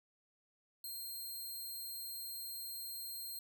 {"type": "tone", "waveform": "5% pulse", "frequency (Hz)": 4195, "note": "C8", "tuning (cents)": 4, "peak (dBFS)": -36, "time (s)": [0.84, 3.39], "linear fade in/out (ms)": 2, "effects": []}